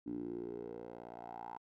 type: tone with band-pass filter sweep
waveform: 10% pulse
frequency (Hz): 58.5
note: A#1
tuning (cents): +7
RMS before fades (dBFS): -45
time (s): 0.06-1.58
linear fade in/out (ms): 10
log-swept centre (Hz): 280 to 910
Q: 5.6
effects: none